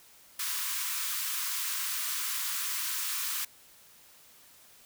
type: high-pass noise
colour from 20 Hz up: white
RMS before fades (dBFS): -33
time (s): 0.39-3.45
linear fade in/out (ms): 5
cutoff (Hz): 970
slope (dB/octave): 96
effects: white hiss -57 dBFS RMS until 4.85 s